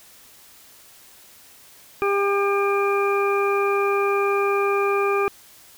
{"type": "harmonic tone", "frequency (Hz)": 400, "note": "G4", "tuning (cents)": 35, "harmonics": [1, 2, 3, 4, 6], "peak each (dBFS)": [-20, -29, -24, -34, -28], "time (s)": [2.02, 5.28], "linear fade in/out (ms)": 0, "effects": ["white hiss -49 dBFS RMS until 5.77 s"]}